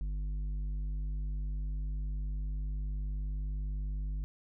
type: tone with tanh clipping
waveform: triangle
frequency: 49.93 Hz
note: G1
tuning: 33 cents sharp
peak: -34 dBFS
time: 0.01-4.24 s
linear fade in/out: 0 ms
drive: 12 dB
effects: none